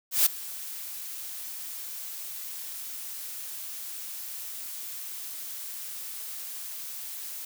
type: noise with ADSR envelope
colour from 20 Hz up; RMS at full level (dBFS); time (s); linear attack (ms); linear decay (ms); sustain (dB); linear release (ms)
blue; -19; 0.11-7.45; 150; 10; -19; 5
effects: none